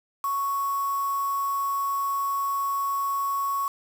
sine tone with quantisation, 1109 Hz, C#6, in tune, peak -24 dBFS, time 0.24-3.68 s, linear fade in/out 2 ms, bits 6, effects none

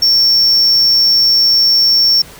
triangle tone, 5460 Hz, F8, 40 cents flat, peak -6 dBFS, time 0.02-2.22 s, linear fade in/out 5 ms, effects pink hiss -36 dBFS RMS until 2.39 s

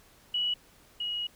sine tone pair in turn, 2934 / 2899 Hz, F#7 / F#7, -15 / -36 cents, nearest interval unison, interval 21 cents, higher first, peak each -26 / -30 dBFS, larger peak first, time 0.34-0.54 / 1-1.27 s, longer second, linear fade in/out 5 ms, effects pink hiss -59 dBFS RMS until 1.35 s

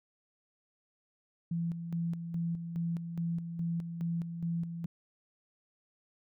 sine tone with tremolo, 168.5 Hz, E3, 38 cents sharp, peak -30 dBFS, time 1.51-4.86 s, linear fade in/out 5 ms, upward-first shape square, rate 2.4 Hz, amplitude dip 55%, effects none

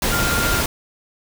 sine tone in noise, 1400 Hz, F6, 4 cents sharp, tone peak -22 dBFS, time 0.12-0.61 s, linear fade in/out 2 ms, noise pink, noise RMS -20 dBFS, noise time 0.02-0.66 s, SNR -5 dB, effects none

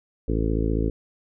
harmonic tone, 55 Hz, A1, in tune, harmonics 1 / 2 / 3 / 4 / 5 / 6 / 7 / 8 / 9, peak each -24 / -29 / -31 / -33 / -29 / -31 / -34 / -31 / -38 dBFS, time 0.28-0.9 s, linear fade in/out 5 ms, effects none

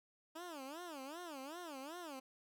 15% pulse tone with vibrato, 306.5 Hz, D#4, 26 cents flat, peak -40 dBFS, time 0.35-2.2 s, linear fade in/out 10 ms, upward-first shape sine, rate 2.6 Hz, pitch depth 270 cents each way, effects none

